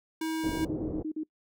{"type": "tone", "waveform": "square", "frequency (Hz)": 320, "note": "D#4", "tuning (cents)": 49, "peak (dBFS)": -30, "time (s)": [0.21, 0.65], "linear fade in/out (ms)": 5}
{"type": "low-pass noise", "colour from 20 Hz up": "white", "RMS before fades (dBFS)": -36, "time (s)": [0.43, 1.03], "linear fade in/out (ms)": 10, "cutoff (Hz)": 460, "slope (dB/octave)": 24}
{"type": "tone bursts", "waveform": "sine", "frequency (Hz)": 311.1, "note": "D#4", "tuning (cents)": 0, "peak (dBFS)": -30, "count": 7, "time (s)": [0.46, 1.235], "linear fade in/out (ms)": 5, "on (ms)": 73, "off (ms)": 44}
{"effects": ["noise-tail reverb RT60 0.1 s tail -22 dB re dry"]}